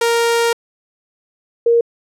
sawtooth / sine tone pair in turn, 466.2 / 467.9 Hz, A#4 / A#4, 0 / +6 cents, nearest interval unison, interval 6 cents, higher second, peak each -9 / -9 dBFS, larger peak neither, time 0.01-0.53 / 1.66-1.81 s, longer first, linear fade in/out 5 ms, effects low-pass 12000 Hz 12 dB/octave

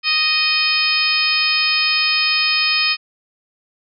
harmonic tone with a mistuned harmonic, 622.3 Hz, D#5, in tune, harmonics 2 / 3 / 4 / 5 / 6 / 7 / 8, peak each -27 / -27 / -18 / -24 / -27 / -22 / -20 dBFS, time 0.03-2.97 s, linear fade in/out 50 ms, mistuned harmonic 8, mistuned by +30 cents, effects none

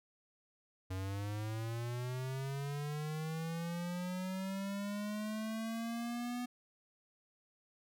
square linear sweep, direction up, 92.5 to 246.9 Hz, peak -38 dBFS, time 0.9-6.46 s, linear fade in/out 10 ms, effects none

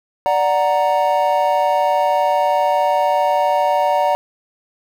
triangle chord, D augmented, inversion none, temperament equal, 587.3 / 740 / 932.3 Hz, D5 / F#5 / A#5, 0 / 0 / 0 cents, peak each -16 dBFS, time 0.26-4.15 s, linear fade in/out 0 ms, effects 7-bit

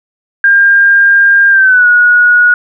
sine tone with pitch glide, 1604 to 1454 Hz, G6 to F#6, +39 to -31 cents, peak -3 dBFS, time 0.44-2.54 s, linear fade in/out 2 ms, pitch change -170 cents, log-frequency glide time 1.5-1.87 s, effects none

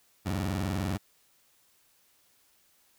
20% pulse tone with vibrato, 92.5 Hz, F#2, in tune, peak -24 dBFS, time 0.25-0.98 s, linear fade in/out 20 ms, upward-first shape square, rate 20 Hz, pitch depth 200 cents each way, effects white hiss -66 dBFS RMS until 2.98 s

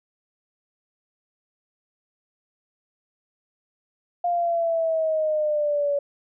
sine exponential sweep, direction down, 704 to 567 Hz, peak -20 dBFS, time 4.24-5.99 s, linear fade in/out 5 ms, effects none

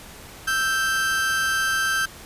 40% pulse tone pair together, 1321.7 / 1568 Hz, E6 / G6, +4 / 0 cents, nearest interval minor third, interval 296 cents, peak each -27 / -20 dBFS, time 0.47-2.06 s, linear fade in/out 10 ms, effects pink hiss -42 dBFS RMS until 2.25 s + resampled to 32000 Hz

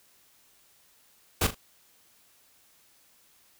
pink noise with echo, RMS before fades -24 dBFS, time 1.41-1.47 s, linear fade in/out 5 ms, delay 39 ms, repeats 2, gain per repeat -11 dB, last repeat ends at 1.548 s, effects white hiss -62 dBFS RMS until 3.59 s

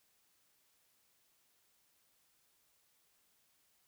silence, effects white hiss -74 dBFS RMS until 3.87 s

